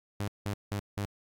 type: tone bursts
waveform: sawtooth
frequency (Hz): 101.4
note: G#2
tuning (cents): -41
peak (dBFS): -27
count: 4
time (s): 0.2-1.052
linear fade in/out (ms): 0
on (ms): 78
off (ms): 180
effects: AAC 64 kbps